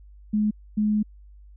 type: tone bursts at uneven times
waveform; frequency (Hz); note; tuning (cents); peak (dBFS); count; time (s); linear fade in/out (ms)
sine; 211.5; G#3; +32; -19; 2; 0.33-0.51 / 0.77-1.03; 10
effects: added 50 Hz sine -45 dBFS peak until 1.56 s